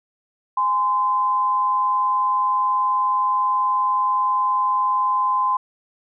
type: tone pair together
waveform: sine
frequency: 830.6 / 1029.3 Hz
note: G#5 / C6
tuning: 0 / -29 cents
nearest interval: major third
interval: 371 cents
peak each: -27 / -17 dBFS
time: 0.57-5.57 s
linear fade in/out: 5 ms
effects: none